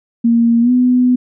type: tone with pitch glide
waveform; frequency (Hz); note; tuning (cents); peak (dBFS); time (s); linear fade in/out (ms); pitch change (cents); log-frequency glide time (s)
sine; 232.9 to 249.6; A#3 to B3; -1 to +19; -8; 0.24-1.16; 10; +120; 0.61-0.71
effects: none